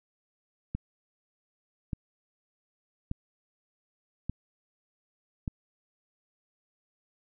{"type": "click train", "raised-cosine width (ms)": 5, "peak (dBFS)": -19, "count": 5, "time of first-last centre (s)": [0.75, 5.478], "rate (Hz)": 0.846, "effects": []}